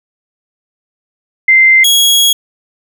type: tone pair in turn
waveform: sine / sawtooth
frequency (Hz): 2082 / 3320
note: C7 / G#7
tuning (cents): -9 / -1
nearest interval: minor sixth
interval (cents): 808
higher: second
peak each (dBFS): -3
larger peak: neither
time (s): 1.48-1.84 / 1.84-2.33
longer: second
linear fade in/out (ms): 5
effects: none